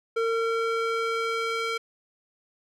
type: tone with band-pass filter sweep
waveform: square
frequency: 455.7 Hz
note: A#4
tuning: 39 cents flat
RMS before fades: -27 dBFS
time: 0.16-1.78 s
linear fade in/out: 10 ms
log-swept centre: 910 to 2200 Hz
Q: 0.91
effects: none